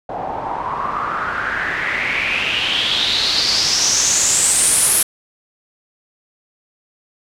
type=noise with low-pass filter sweep; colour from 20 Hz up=white; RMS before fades=-18 dBFS; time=0.09-5.03 s; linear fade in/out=5 ms; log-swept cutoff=720 to 11000 Hz; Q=5.9; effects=none